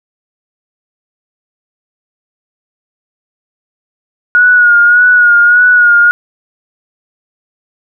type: tone with vibrato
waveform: sine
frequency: 1446 Hz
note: F#6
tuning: 40 cents flat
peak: -3 dBFS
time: 4.35-6.11 s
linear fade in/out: 0 ms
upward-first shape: sine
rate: 1.7 Hz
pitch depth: 39 cents each way
effects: none